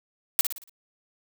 blue noise with echo, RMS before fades -19 dBFS, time 0.39-0.41 s, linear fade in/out 0 ms, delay 57 ms, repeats 5, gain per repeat -7 dB, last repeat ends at 0.695 s, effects none

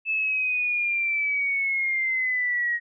sine linear sweep, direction down, 2625 to 1884 Hz, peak -22 dBFS, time 0.05-2.8 s, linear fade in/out 50 ms, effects none

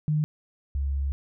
sine tone pair in turn, 152 / 69.29 Hz, D#3 / C#2, -40 / 0 cents, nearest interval octave + major second, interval 1360 cents, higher first, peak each -21 / -24 dBFS, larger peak first, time 0.08-0.24 / 0.75-1.12 s, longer second, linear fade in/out 0 ms, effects none

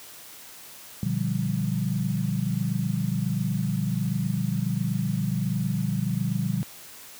sine chord, G minor seventh, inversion first, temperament equal with one note detuned, 119.61 / 146.83 / 174.61 / 196 Hz, Bb2 / D3 / F3 / G3, +45 / 0 / 0 / 0 cents, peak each -29 dBFS, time 1.03-6.63 s, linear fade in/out 0 ms, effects white hiss -45 dBFS RMS until 7.19 s + high-pass 60 Hz 12 dB/octave

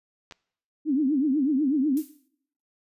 clicks, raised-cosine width 0.2 ms, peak -25 dBFS, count 2, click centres 0.311 / 0.323 s
sine tone with vibrato, 283.1 Hz, C#4, 37 cents sharp, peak -20 dBFS, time 0.85-2.03 s, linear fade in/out 50 ms, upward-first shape triangle, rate 8.1 Hz, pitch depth 220 cents each way
violet noise with exponential decay, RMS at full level -36 dBFS, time 1.97-2.28 s, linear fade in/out 0 ms, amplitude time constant 66 ms
effects noise-tail reverb RT60 0.7 s tail -22 dB re dry + resampled to 32000 Hz

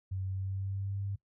sine tone with pitch glide, 94.9 to 99.16 Hz, F#2 to G2, +44 to +20 cents, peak -33 dBFS, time 0.11-1.16 s, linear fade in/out 10 ms, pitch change +76 cents, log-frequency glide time 0.26-1.01 s, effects noise-tail reverb RT60 0.1 s tail -19 dB re dry

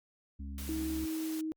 harmonic tone, 69.3 Hz, C#2, in tune, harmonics 1 / 3 / 4, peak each -39 / -47 / -51 dBFS, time 0.39-1.06 s, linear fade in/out 10 ms
white high-pass noise, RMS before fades -46 dBFS, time 0.58-1.41 s, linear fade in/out 2 ms, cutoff 170 Hz, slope 24 dB/octave
sine tone with pitch glide, 318.3 to 315.6 Hz, D#4 to D#4, +39 to +25 cents, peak -33 dBFS, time 0.69-1.52 s, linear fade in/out 0 ms, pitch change -14 cents, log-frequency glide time 1.22-1.4 s
effects Opus 48 kbps

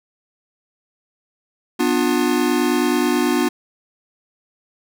square chord, B diminished, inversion none, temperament just, 246.9 / 296.3 / 355.6 Hz, B3 / D4 / F4, 0 / +15 / +31 cents, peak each -21 dBFS, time 1.79-3.49 s, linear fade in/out 10 ms, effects none

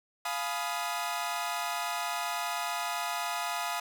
sawtooth chord, F half-diminished seventh, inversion none, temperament equal with one note detuned, 698.5 / 844.2 / 987.8 / 1244.5 Hz, F5 / Ab5 / Cb6 / Eb6, 0 / +28 / 0 / 0 cents, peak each -32 / -34 / -34 / -33 dBFS, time 0.25-3.8 s, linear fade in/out 5 ms, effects none

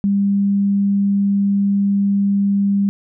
sine tone, 199.6 Hz, G3, 32 cents sharp, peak -13 dBFS, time 0.04-2.89 s, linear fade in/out 0 ms, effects none

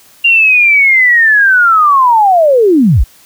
sine linear sweep, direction down, 2794 to 32.7 Hz, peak -4 dBFS, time 0.24-3.04 s, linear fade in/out 10 ms, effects white hiss -43 dBFS RMS until 3.25 s

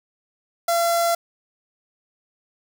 sawtooth tone with notch filter, 681 Hz, F5, 44 cents flat, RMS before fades -20 dBFS, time 0.68-1.15 s, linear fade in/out 5 ms, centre 2600 Hz, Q 0.97, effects 7-bit

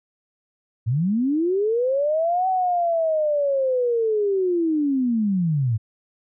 sine linear two-way sweep, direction up then down, 103.83 to 759 to 103.83 Hz, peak -18 dBFS, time 0.86-5.78 s, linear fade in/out 20 ms, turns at 2.48 s, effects none

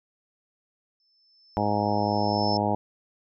sine tone with exponential growth, 5274 Hz, E8, in tune, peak -27 dBFS, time 1-2.57 s, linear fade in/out 1 ms, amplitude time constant 340 ms
harmonic tone, 103.83 Hz, G#2, in tune, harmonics 1 / 2 / 3 / 4 / 5 / 6 / 7 / 8 / 9, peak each -31 / -29 / -32 / -34 / -33 / -31 / -31 / -28 / -33 dBFS, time 1.57-2.75 s, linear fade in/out 0 ms
effects none

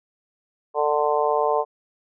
harmonic tone, 148.7 Hz, D3, 22 cents sharp, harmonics 3 / 4 / 5 / 6 / 7, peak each -23 / -24 / -25 / -26 / -26 dBFS, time 0.74-1.65 s, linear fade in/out 50 ms, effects none

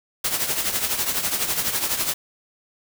white noise with tremolo, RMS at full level -21 dBFS, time 0.24-2.14 s, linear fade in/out 5 ms, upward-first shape triangle, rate 12 Hz, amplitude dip 70%, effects none

